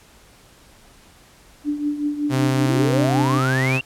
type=tone with tremolo; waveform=sine; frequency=293.7 Hz; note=D4; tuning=in tune; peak=-17 dBFS; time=1.64-3.41 s; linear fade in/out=50 ms; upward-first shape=triangle; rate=5.3 Hz; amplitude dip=75%
type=tone; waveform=sawtooth; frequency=130.81 Hz; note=C3; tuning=in tune; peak=-14 dBFS; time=2.29-3.81 s; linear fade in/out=50 ms
type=exponential sweep; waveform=sine; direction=up; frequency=293.7 to 2800 Hz; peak=-22 dBFS; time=2.66-3.81 s; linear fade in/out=2 ms
effects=pink hiss -50 dBFS RMS until 3.85 s + low-pass 12000 Hz 12 dB/octave